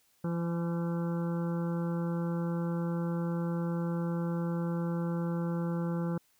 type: harmonic tone with a mistuned harmonic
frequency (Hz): 170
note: F3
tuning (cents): -46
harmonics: 1 / 2 / 3 / 5 / 6 / 7 / 8 / 9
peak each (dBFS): -30 / -39 / -40 / -47 / -51 / -51 / -49 / -54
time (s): 0.24-6.18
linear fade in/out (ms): 5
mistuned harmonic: 7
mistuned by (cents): -33
effects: white hiss -69 dBFS RMS until 6.39 s